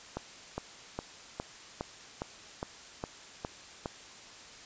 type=click train; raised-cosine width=1 ms; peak=-20 dBFS; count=10; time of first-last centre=0.17-3.859 s; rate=2.44 Hz; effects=white hiss -50 dBFS RMS until 4.65 s + resampled to 16000 Hz